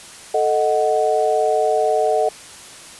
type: chord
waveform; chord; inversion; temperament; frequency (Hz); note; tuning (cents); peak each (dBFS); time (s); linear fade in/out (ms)
sine; D# diminished; second; equal; 440 / 622.3 / 740; A4 / D#5 / F#5; 0 / 0 / 0; -19; 0.34-2.29; 5
effects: white hiss -39 dBFS RMS until 2.99 s + resampled to 24000 Hz